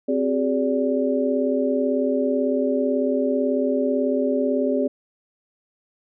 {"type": "tone cluster", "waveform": "sine", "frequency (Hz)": [261.5, 376.1, 414.2, 578], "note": ["C4", "F#4", "G#4", "D5"], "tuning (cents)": [-1, 28, -5, -28], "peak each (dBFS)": [-22, -30, -24, -24], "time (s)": [0.08, 4.88], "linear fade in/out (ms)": 10, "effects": []}